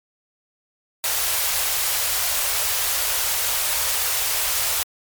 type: band-stop noise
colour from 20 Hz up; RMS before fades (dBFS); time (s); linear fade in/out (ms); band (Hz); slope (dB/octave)
white; -22; 1.04-4.83; 0; 100 to 490; 24
effects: MP3 96 kbps